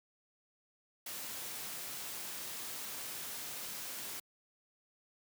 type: noise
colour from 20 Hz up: white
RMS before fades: -43 dBFS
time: 1.06-4.2 s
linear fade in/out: 5 ms
effects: high-pass 100 Hz 12 dB/octave